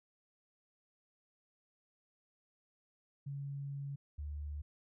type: tone pair in turn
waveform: sine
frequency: 140.2 / 73.59 Hz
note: C#3 / D2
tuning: +20 / +4 cents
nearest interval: major seventh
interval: 1116 cents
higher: first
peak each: -39 / -39 dBFS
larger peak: neither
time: 3.26-3.96 / 4.18-4.62 s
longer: first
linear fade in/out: 10 ms
effects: none